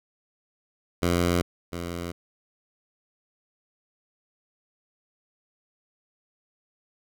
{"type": "tone pair in turn", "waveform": "10% pulse", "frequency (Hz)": [87.31, 86.26], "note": ["F2", "F2"], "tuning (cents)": [0, -21], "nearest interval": "unison", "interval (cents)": 21, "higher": "first", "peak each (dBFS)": [-13, -23], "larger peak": "first", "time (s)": [[1.02, 1.42], [1.72, 2.12]], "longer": "neither", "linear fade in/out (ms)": 10, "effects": []}